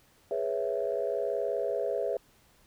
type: chord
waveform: sine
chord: C# minor seventh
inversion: second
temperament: equal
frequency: 415.3 / 493.9 / 554.4 / 659.3 Hz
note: G#4 / B4 / C#5 / E5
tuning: 0 / 0 / 0 / 0 cents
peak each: -33 dBFS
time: 0.31-2.17 s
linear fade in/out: 2 ms
effects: tanh soft clip ceiling -18 dBFS + pink hiss -63 dBFS RMS until 2.66 s